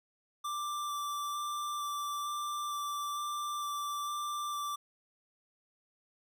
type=tone with vibrato; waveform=square; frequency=1174.7 Hz; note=D6; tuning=in tune; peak=-35 dBFS; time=0.44-4.76 s; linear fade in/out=10 ms; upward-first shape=square; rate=1.1 Hz; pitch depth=8 cents each way; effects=none